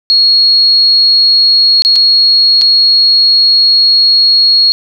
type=tone with dropouts; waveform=sine; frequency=4310 Hz; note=C#8; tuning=49 cents flat; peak=-4 dBFS; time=0.1-4.72 s; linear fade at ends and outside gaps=0 ms; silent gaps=1.821-1.849 / 1.957-1.961 / 2.613-2.618 s; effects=none